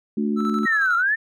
harmonic tone, 73 Hz, D2, 10 cents flat, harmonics 3 / 4 / 5, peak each -21 / -27 / -29 dBFS, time 0.17-0.66 s, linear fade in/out 5 ms
triangle tone with tremolo, 1318.5 Hz, E6, in tune, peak -22 dBFS, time 0.36-1.03 s, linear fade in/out 50 ms, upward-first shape square, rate 11 Hz, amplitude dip 50%
sine linear two-way sweep, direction down then up, 1913 to 1354 to 1821 Hz, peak -17 dBFS, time 0.65-1.16 s, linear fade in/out 20 ms, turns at 0.96 s
effects none

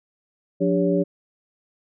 sine tone cluster, 178.5 / 293.3 / 399.2 / 562 Hz, F3 / D4 / G4 / C#5, +38 / -2 / +32 / +24 cents, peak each -22 / -23 / -23 / -24 dBFS, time 0.6-1.04 s, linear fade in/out 20 ms, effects none

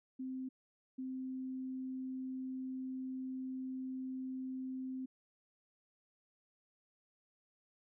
sine tone bursts at uneven times, 260 Hz, C4, 11 cents flat, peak -39 dBFS, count 2, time 0.19-0.49 / 0.98-5.06 s, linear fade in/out 10 ms, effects none

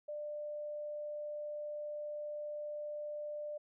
sine tone, 595 Hz, D5, 22 cents sharp, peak -39 dBFS, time 0.08-3.58 s, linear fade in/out 10 ms, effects none

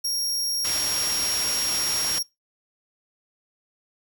sawtooth tone, 5588 Hz, F8, in tune, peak -21 dBFS, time 0.04-2.23 s, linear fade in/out 10 ms
white low-pass noise, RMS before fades -31 dBFS, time 0.64-2.19 s, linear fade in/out 10 ms, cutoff 8500 Hz, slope 12 dB/octave
effects noise-tail reverb RT60 0.2 s tail -23 dB re dry

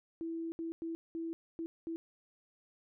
sine tone bursts at uneven times, 329.7 Hz, E4, in tune, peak -36 dBFS, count 6, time 0.21-0.52 / 0.59-0.72 / 0.82-0.95 / 1.15-1.33 / 1.59-1.66 / 1.87-1.96 s, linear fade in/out 0 ms, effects none

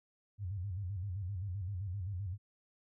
sine tone with vibrato, 95.1 Hz, F#2, 48 cents sharp, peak -36 dBFS, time 0.38-2.38 s, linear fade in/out 50 ms, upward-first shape square, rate 7.7 Hz, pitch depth 120 cents each way, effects none

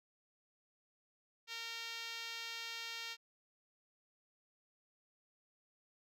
5% pulse tone with band-pass filter, 460 Hz, A#4, 23 cents flat, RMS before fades -45 dBFS, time 1.47-3.17 s, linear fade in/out 50 ms, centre 3200 Hz, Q 0.72, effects none

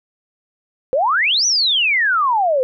sine exponential two-way sweep, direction up then down, 493.9 to 6100 to 493.9 Hz, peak -13 dBFS, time 0.93-2.63 s, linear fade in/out 0 ms, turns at 1.46 s, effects none

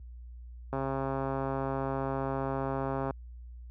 click train, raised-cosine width 1 ms, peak -19 dBFS, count 322, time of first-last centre 0.73-3.108 s, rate 135 Hz, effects added 60 Hz sine -40 dBFS peak until 3.7 s + high-pass 60 Hz 12 dB/octave

